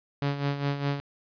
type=tone with tremolo; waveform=sawtooth; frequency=141.7 Hz; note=C#3; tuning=38 cents sharp; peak=-20 dBFS; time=0.22-1 s; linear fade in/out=0 ms; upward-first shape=sine; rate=4.9 Hz; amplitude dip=65%; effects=resampled to 11025 Hz + 10-bit